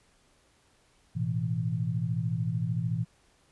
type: chord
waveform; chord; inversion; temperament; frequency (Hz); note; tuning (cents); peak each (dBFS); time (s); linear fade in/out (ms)
sine; A suspended second; none; equal; 110 / 123.47 / 164.81; A2 / B2 / E3; 0 / 0 / 0; -32 / -31 / -31; 1.15-3.05; 20
effects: pink hiss -65 dBFS RMS until 3.51 s + resampled to 24000 Hz